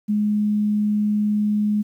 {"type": "tone", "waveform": "sine", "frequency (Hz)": 209.5, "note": "G#3", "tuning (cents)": 15, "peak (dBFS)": -17, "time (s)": [0.08, 1.83], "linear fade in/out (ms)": 20, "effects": ["9-bit"]}